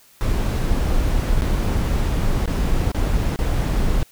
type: noise with dropouts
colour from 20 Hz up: brown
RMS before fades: -19 dBFS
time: 0.21-4.03 s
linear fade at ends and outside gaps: 0 ms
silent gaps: 1.411-1.421 / 2.457-2.476 / 2.917-2.946 / 3.36-3.389 s
effects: white hiss -52 dBFS RMS until 4.11 s